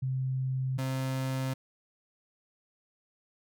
sine / 35% pulse tone pair in turn, 130.81 / 131.87 Hz, C3 / C3, 0 / +14 cents, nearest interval unison, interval 14 cents, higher second, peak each -28 dBFS, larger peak neither, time 0.02-0.78 / 0.78-1.54 s, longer neither, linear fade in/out 10 ms, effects none

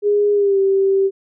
sine tone with pitch glide, 411.8 to 389.1 Hz, G#4 to G4, -15 to -13 cents, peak -12 dBFS, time 0.02-1.11 s, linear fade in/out 50 ms, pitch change -98 cents, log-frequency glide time 0.33-0.59 s, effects none

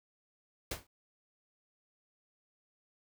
pink noise with exponential decay, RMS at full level -33 dBFS, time 0.71-0.87 s, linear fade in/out 5 ms, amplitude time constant 33 ms, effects none

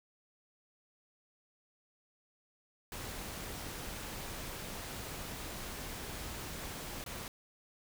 pink noise with dropouts, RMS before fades -43 dBFS, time 2.92-7.28 s, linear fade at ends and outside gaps 1 ms, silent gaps 7.04-7.062 s, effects none

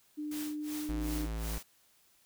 sine tone with pitch glide, 300 to 302.3 Hz, D4 to D#4, +37 to -50 cents, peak -35 dBFS, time 0.17-1.27 s, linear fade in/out 20 ms, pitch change +13 cents, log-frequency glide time 0.44-0.95 s
white noise with tremolo, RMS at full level -43 dBFS, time 0.31-1.63 s, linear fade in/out 5 ms, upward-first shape sine, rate 2.7 Hz, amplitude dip 100%
square tone, 55 Hz, A1, in tune, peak -35 dBFS, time 0.89-1.58 s, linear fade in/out 0 ms
effects white hiss -67 dBFS RMS until 2.25 s

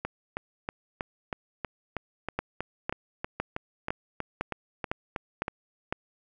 two click trains, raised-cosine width 0.5 ms, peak -13 / -16 dBFS, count 8 / 18, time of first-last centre 2.39-5.925 / 0.05-5.481 s, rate 1.98 / 3.13 Hz, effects none

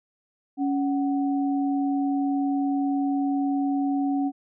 sine tone pair together, 279.1 / 745 Hz, C#4 / F#5, +12 / +12 cents, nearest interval octave + perfect fourth, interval 1700 cents, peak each -22 / -31 dBFS, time 0.57-4.32 s, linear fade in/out 50 ms, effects none

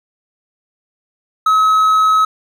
triangle tone, 1282 Hz, E6, 49 cents flat, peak -7 dBFS, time 1.46-2.25 s, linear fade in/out 5 ms, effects none

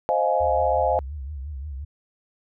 sine chord, F minor seventh, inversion second, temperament equal with one note detuned, 523.3 / 622.3 / 698.5 / 841.2 Hz, C5 / Eb5 / F5 / Ab5, 0 / 0 / 0 / +22 cents, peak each -24 dBFS, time 0.09-0.99 s, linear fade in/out 0 ms
sine tone with vibrato, 70.8 Hz, C#2, 37 cents sharp, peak -30 dBFS, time 0.4-1.85 s, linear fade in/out 10 ms, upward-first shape triangle, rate 5.7 Hz, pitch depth 180 cents each way
effects none

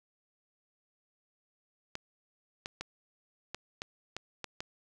clicks, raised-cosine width 0.2 ms, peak -20 dBFS, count 8, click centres 1.954 / 2.659 / 2.81 / 3.546 / 3.819 / 4.166 / 4.443 / 4.605 s, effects none

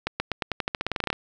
accelerating click train, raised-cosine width 0.3 ms, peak -9 dBFS, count 17, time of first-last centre 0.07-1.129 s, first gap 130 ms, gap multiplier 0.9, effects none

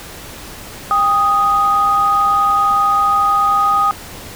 sine tone pair together, 799.4 / 1244.5 Hz, G5 / D#6, +34 / 0 cents, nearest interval minor sixth, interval 766 cents, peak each -17 / -11 dBFS, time 0.91-3.91 s, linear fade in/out 0 ms, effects tanh soft clip ceiling -3 dBFS + pink hiss -33 dBFS RMS until 4.35 s

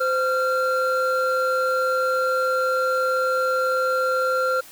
triangle tone pair together, 517 / 1379.1 Hz, C5 / F6, -21 / -22 cents, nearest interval octave + perfect fourth, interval 1699 cents, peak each -20 dBFS, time 0-4.61 s, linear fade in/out 10 ms, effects white hiss -45 dBFS RMS until 4.71 s

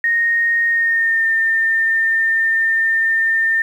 sine tone with pitch glide, 1858 to 1806.1 Hz, A#6 to A6, -6 to +45 cents, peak -13 dBFS, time 0.04-3.62 s, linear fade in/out 2 ms, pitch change -49 cents, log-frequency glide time 0.68-1.29 s, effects 8-bit

